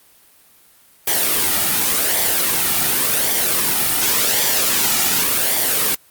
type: noise with flanger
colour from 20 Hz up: white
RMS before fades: -17 dBFS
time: 1.07-5.95 s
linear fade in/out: 5 ms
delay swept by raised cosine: 0.74 to 1.94 ms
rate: 0.89 Hz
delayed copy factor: -0.5
effects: white hiss -51 dBFS RMS until 6.1 s + Opus 32 kbps